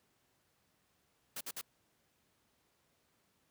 white noise bursts, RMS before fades -42 dBFS, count 3, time 1.36-1.613 s, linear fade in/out 5 ms, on 49 ms, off 53 ms, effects pink hiss -75 dBFS RMS until 3.5 s + high-pass 80 Hz 12 dB/octave

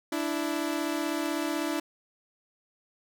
sawtooth tone pair together, 293.7 / 329.7 Hz, D4 / E4, 0 / 0 cents, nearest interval major second, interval 200 cents, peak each -27 dBFS, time 0.12-1.8 s, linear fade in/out 5 ms, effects none

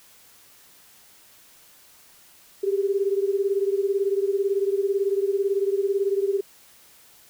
sine beating tone pair, 390.6 / 408.6 Hz, G4 / G#4, -6 / -28 cents, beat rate 18 Hz, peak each -22 / -25 dBFS, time 2.63-6.41 s, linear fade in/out 10 ms, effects white hiss -53 dBFS RMS until 7.29 s

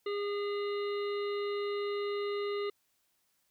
harmonic tone, 407.8 Hz, G#4, 32 cents flat, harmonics 1 / 3 / 5 / 7 / 9 / 10, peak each -32 / -42 / -46 / -49 / -51 / -52 dBFS, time 0.06-2.7 s, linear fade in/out 5 ms, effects white hiss -75 dBFS RMS until 3.5 s

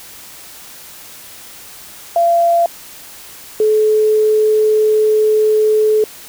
sine tone pair in turn, 683 / 430.3 Hz, F5 / A4, -39 / -39 cents, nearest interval minor sixth, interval 800 cents, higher first, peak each -9 dBFS, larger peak neither, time 2.16-2.66 / 3.6-6.04 s, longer second, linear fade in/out 2 ms, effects white hiss -36 dBFS RMS until 6.28 s

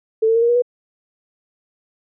sine tone with pitch steps, 442.4 / 451.4 / 460.7 / 470.1 / 479.7 / 489.5 Hz, A4 / A4 / A#4 / A#4 / A#4 / B4, +9 / +44 / -20 / +15 / +50 / -15 cents, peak -12 dBFS, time 0.22-0.622 s, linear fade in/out 10 ms, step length 67 ms, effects none

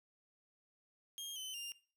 sawtooth tone with pitch steps, 3228 / 3045 / 2802 Hz, G#7 / F#7 / F7, -50 / +49 / +5 cents, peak -40 dBFS, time 1.18-1.72 s, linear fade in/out 0 ms, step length 180 ms, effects noise-tail reverb RT60 0.4 s tail -18 dB re dry

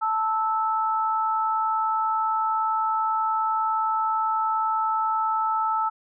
sine tone pair together, 881 / 1311.3 Hz, A5 / E6, +2 / -9 cents, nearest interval perfect fifth, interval 689 cents, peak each -24 dBFS, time 0.01-5.9 s, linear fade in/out 20 ms, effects none

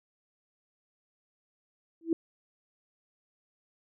sine tone with exponential growth, 329.6 Hz, E4, in tune, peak -19 dBFS, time 2.01-2.13 s, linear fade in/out 2 ms, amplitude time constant 24 ms, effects none

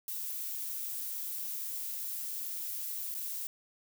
violet noise with dropouts, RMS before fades -38 dBFS, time 0.08-3.47 s, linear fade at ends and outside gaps 1 ms, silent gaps 3.143-3.149 s, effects none

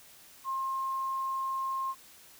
sine tone, 1065 Hz, C6, 30 cents sharp, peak -30 dBFS, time 0.44-1.95 s, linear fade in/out 50 ms, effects white hiss -55 dBFS RMS until 2.39 s

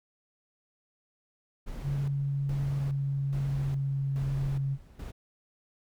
brown noise with tremolo, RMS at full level -39 dBFS, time 1.66-5.12 s, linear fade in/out 20 ms, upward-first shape square, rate 1.2 Hz, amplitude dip 80%
sine tone with pitch glide, 140 to 137.04 Hz, C#3 to C#3, +18 to -19 cents, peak -27 dBFS, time 1.82-4.78 s, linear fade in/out 50 ms, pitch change -37 cents, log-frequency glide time 2.05-4.26 s
effects none

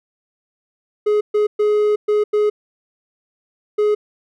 triangle tone bursts at uneven times, 420 Hz, G#4, 19 cents sharp, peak -11 dBFS, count 6, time 1.06-1.21 / 1.34-1.47 / 1.59-1.96 / 2.08-2.24 / 2.33-2.5 / 3.78-3.95 s, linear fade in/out 10 ms, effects none

